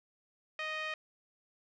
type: tone with low-pass filter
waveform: 5% pulse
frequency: 622.3 Hz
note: D#5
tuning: in tune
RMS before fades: -38 dBFS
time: 0.59-0.94 s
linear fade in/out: 2 ms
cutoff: 2300 Hz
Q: 1.9
effects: none